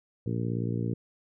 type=harmonic tone; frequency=58.1 Hz; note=A#1; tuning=5 cents flat; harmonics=2 / 3 / 4 / 5 / 6 / 7 / 8; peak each=-30 / -34 / -36 / -38 / -40 / -41 / -42 dBFS; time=0.26-0.94 s; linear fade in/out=5 ms; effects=none